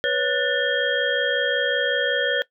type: tone cluster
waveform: sine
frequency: 492.6 / 558 / 1472 / 1776 / 3238 Hz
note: B4 / C#5 / F#6 / A6 / G#7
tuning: -5 / +11 / -9 / +16 / -45 cents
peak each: -26 / -25 / -27 / -25 / -26 dBFS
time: 0.04-2.42 s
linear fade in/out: 0 ms
effects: noise-tail reverb RT60 0.1 s tail -19 dB re dry